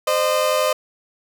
30% pulse tone pair together, 518.6 / 610 Hz, C5 / D#5, -15 / -34 cents, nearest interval minor third, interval 281 cents, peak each -18 / -16 dBFS, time 0.07-0.73 s, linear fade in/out 5 ms, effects none

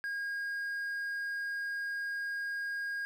triangle tone, 1628 Hz, G#6, 35 cents flat, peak -32 dBFS, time 0.04-3.05 s, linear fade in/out 0 ms, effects 11-bit

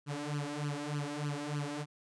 sawtooth tone with flanger, 146.3 Hz, D3, 6 cents flat, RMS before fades -37 dBFS, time 0.06-1.86 s, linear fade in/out 50 ms, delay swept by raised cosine 0.66 to 3.76 ms, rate 3.3 Hz, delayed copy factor +0.85, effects resampled to 22050 Hz

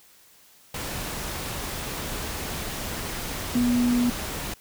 sine tone in noise, 243.3 Hz, B3, 26 cents flat, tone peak -19 dBFS, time 3.55-4.1 s, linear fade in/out 5 ms, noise pink, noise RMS -32 dBFS, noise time 0.74-4.54 s, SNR +10 dB, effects white hiss -55 dBFS RMS until 4.6 s

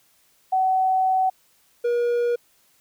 sine / triangle tone pair in turn, 754 / 478.3 Hz, F#5 / A#4, +32 / +44 cents, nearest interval minor sixth, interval 788 cents, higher first, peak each -17 dBFS, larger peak neither, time 0.52-1.3 / 1.84-2.36 s, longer first, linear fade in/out 10 ms, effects white hiss -61 dBFS RMS until 2.8 s

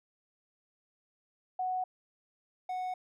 sine / triangle tone pair in turn, 740 / 737.2 Hz, F#5 / F#5, 0 / -7 cents, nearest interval unison, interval 7 cents, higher first, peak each -30 / -31 dBFS, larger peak first, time 1.59-1.84 / 2.69-2.94 s, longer neither, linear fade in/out 5 ms, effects none

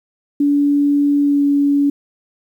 sine tone with pitch glide, 286.9 to 284.4 Hz, D4 to C#4, -40 to +45 cents, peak -11 dBFS, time 0.4-1.9 s, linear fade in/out 5 ms, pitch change -15 cents, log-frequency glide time 1.2-1.44 s, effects 8-bit

